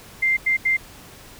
sine tone bursts at uneven times, 2093 Hz, C7, in tune, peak -16 dBFS, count 3, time 0.22-0.37 / 0.46-0.57 / 0.65-0.77 s, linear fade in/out 10 ms, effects pink hiss -44 dBFS RMS until 1.39 s

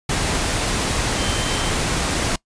sine tone in noise, 3116 Hz, G7, 11 cents flat, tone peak -30 dBFS, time 1.18-1.7 s, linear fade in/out 5 ms, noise pink, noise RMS -21 dBFS, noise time 0.09-2.36 s, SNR -12 dB, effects noise-tail reverb RT60 0.1 s tail -22 dB re dry + resampled to 22050 Hz

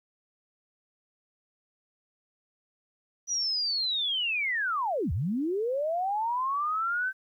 sine linear two-way sweep, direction down then up, 5920 to 69.3 to 1558 Hz, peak -26 dBFS, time 3.27-7.13 s, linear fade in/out 50 ms, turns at 5.12 s, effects 11-bit

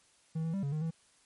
triangle tone with pitch steps, 160.5 / 163.2 / 196.1 / 140.4 / 154 / 163 Hz, E3 / E3 / G3 / C#3 / D#3 / E3, -46 / -17 / +1 / +22 / -17 / -19 cents, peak -29 dBFS, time 0.35-0.908 s, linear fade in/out 10 ms, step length 93 ms, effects white hiss -66 dBFS RMS until 1.25 s + MP3 48 kbps

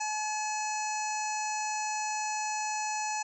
harmonic tone, 854 Hz, G#5, 48 cents sharp, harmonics 1 / 2 / 3 / 5 / 6 / 7 / 8 / 9, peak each -32 / -43 / -39 / -46 / -49 / -39 / -41 / -47 dBFS, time 0-3.23 s, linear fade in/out 10 ms, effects none

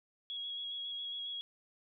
sine tone with vibrato, 3323 Hz, G#7, in tune, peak -38 dBFS, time 0.3-1.41 s, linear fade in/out 0 ms, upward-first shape square, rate 7.3 Hz, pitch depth 13 cents each way, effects none

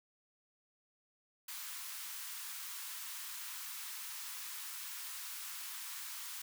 white high-pass noise, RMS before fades -45 dBFS, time 1.48-6.42 s, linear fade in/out 5 ms, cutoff 920 Hz, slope 48 dB/octave, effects none

